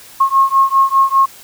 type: beating tone pair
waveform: sine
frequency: 1080 / 1085 Hz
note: C#6 / C#6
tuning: -45 / -37 cents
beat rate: 5 Hz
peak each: -12 dBFS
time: 0.2-1.26 s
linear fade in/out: 10 ms
effects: white hiss -39 dBFS RMS until 1.43 s